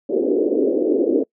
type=band-pass noise; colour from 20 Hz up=pink; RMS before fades=-18 dBFS; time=0.09-1.24 s; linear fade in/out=10 ms; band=280 to 500 Hz; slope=48 dB/octave; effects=noise-tail reverb RT60 0.1 s tail -25 dB re dry